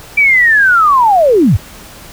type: linear sweep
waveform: sine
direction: down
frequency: 2349 to 69.3 Hz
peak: -5 dBFS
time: 0.17-1.57 s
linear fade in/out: 10 ms
effects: pink hiss -34 dBFS RMS until 2.12 s